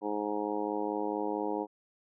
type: harmonic tone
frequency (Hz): 104.4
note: G#2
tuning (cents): +10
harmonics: 2 / 3 / 4 / 5 / 6 / 7 / 8 / 9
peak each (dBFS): -43 / -35 / -36 / -38 / -48 / -41 / -39 / -40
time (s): 0.01-1.67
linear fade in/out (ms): 50
effects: none